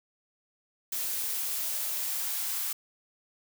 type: noise with high-pass filter sweep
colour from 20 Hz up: blue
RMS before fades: -32 dBFS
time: 0.92-2.73 s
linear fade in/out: 5 ms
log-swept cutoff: 300 to 1000 Hz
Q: 1.7
effects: none